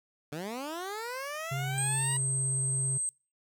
15% pulse linear sweep, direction up, 140 to 970 Hz, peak -29 dBFS, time 0.32-2.17 s, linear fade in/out 5 ms
triangle tone with vibrato, 134.9 Hz, C#3, 47 cents flat, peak -29 dBFS, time 1.51-2.98 s, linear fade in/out 10 ms, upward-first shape sine, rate 18 Hz, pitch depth 24 cents each way
sine tone, 8280 Hz, C9, 19 cents flat, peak -29 dBFS, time 1.78-3.09 s, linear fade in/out 0 ms
effects noise-tail reverb RT60 0.3 s tail -23 dB re dry

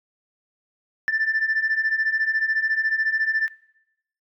sine beating tone pair, 1760 / 1774 Hz, A6 / A6, 0 / +14 cents, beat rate 14 Hz, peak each -23 / -21 dBFS, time 1.08-3.48 s, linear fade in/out 0 ms, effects noise-tail reverb RT60 0.8 s tail -20 dB re dry + tanh soft clip ceiling -15 dBFS

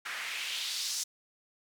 white noise with band-pass filter sweep, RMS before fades -36 dBFS, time 0.05-1.04 s, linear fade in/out 10 ms, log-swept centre 1600 to 6100 Hz, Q 2.1, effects none

